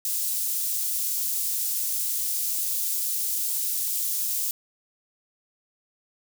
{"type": "high-pass noise", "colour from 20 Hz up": "white", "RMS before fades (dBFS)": -27, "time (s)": [0.05, 4.51], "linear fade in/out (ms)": 2, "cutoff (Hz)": 6800, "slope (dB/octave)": 12, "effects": []}